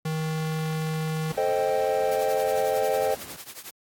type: tone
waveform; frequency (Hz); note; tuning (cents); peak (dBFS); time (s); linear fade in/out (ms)
square; 157.9; D#3; +26; -26; 0.05-1.32; 5
type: noise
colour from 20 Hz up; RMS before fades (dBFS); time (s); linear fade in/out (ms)
pink; -42; 1.28-3.37; 10
type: chord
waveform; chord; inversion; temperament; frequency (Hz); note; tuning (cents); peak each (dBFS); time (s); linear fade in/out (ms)
triangle; A half-diminished seventh; none; equal with one note detuned; 440 / 526 / 622.3 / 784; A4 / C5 / Eb5 / G5; 0 / +9 / 0 / 0; -26 / -24 / -26 / -26; 1.37-3.15; 10
type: noise with tremolo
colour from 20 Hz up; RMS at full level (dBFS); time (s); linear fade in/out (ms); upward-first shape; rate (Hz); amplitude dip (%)
white; -38; 2.11-3.71; 5; triangle; 11; 90
effects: high-pass 100 Hz 12 dB/octave + AAC 64 kbps